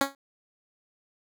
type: tone with exponential decay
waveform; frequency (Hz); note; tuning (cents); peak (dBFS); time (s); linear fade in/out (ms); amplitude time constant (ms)
10% pulse; 275.8; C#4; -9; -10; 0.01-0.15; 1; 29
effects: none